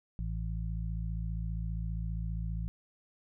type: harmonic tone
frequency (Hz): 55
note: A1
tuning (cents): 0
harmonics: 1 / 2 / 3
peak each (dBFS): -34 / -39 / -40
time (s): 0.19-2.68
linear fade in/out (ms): 0
effects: none